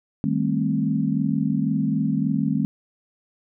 sine tone cluster, 156.6 / 199.4 / 223.1 / 265 Hz, D#3 / G3 / A3 / C4, +11 / +30 / +24 / +22 cents, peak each -25 dBFS, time 0.24-2.65 s, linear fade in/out 0 ms, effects none

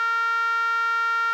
5% pulse tone with band-pass filter, 460.3 Hz, A#4, 22 cents flat, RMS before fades -23 dBFS, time 0-1.33 s, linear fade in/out 0 ms, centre 1400 Hz, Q 7.3, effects none

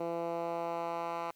10% pulse tone with band-pass filter sweep, 168.8 Hz, E3, 41 cents sharp, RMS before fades -36 dBFS, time 0-1.31 s, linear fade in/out 5 ms, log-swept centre 480 to 1100 Hz, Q 1.3, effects white hiss -70 dBFS RMS until 1.35 s

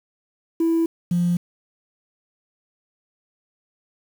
sine tone pair in turn, 330 / 174.81 Hz, E4 / F3, +2 / +2 cents, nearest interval major seventh, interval 1100 cents, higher first, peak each -15 / -16 dBFS, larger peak first, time 0.6-0.86 / 1.11-1.37 s, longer neither, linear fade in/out 5 ms, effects tanh soft clip ceiling -13 dBFS + 7-bit

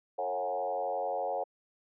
sine tone with frequency modulation, 635 Hz, D#5, 35 cents sharp, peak -29 dBFS, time 0.18-1.44 s, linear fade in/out 10 ms, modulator 91.5 Hz, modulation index 2, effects high-pass 400 Hz 12 dB/octave

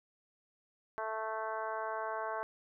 harmonic tone, 220 Hz, A3, in tune, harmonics 2 / 3 / 4 / 5 / 6 / 7 / 8 / 9, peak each -44 / -40 / -41 / -41 / -48 / -44 / -57 / -58 dBFS, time 0.98-2.43 s, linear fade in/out 0 ms, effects none

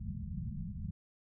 white low-pass noise, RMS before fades -40 dBFS, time 0-0.91 s, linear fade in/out 5 ms, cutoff 210 Hz, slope 96 dB/octave, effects none

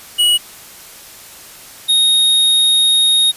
square tone pair in turn, 2916 / 3731 Hz, F#7 / A#7, -26 / +1 cents, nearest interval major third, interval 427 cents, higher second, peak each -10 dBFS, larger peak neither, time 0.18-0.38 / 1.88-3.32 s, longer second, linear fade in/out 20 ms, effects white hiss -37 dBFS RMS until 3.36 s + resampled to 32000 Hz

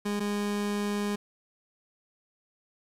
30% pulse tone pair in turn, 205.4 / 205.4 Hz, G#3 / G#3, -19 / -19 cents, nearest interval unison, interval 0 cents, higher neither, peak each -25 dBFS, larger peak neither, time 0.05-0.2 / 0.2-1.16 s, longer second, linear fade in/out 10 ms, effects low-pass 12000 Hz 12 dB/octave + 9-bit

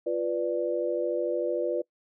sine chord, B diminished, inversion second, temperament equal, 349.2 / 493.9 / 587.3 Hz, F4 / B4 / D5, 0 / 0 / 0 cents, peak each -30 / -29 / -30 dBFS, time 0.06-1.82 s, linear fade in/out 10 ms, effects noise-tail reverb RT60 0.1 s tail -23 dB re dry

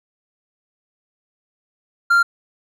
triangle tone, 1390 Hz, F6, 9 cents flat, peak -9 dBFS, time 2.1-2.23 s, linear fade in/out 10 ms, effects none

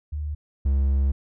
sine / triangle tone pair in turn, 74.6 / 68.39 Hz, D2 / C#2, +28 / -23 cents, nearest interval major second, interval 151 cents, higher first, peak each -26 / -16 dBFS, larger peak second, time 0.12-0.35 / 0.65-1.12 s, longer second, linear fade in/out 10 ms, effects none

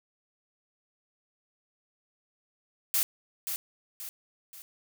blue noise with echo, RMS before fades -26 dBFS, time 2.94-3.03 s, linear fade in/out 0 ms, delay 530 ms, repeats 3, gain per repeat -7 dB, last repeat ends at 4.62 s, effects none

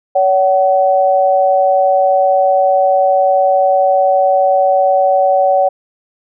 sine tone pair together, 566 / 754.7 Hz, C#5 / F#5, +36 / +34 cents, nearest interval perfect fourth, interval 498 cents, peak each -11 dBFS, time 0.15-5.69 s, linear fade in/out 10 ms, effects none

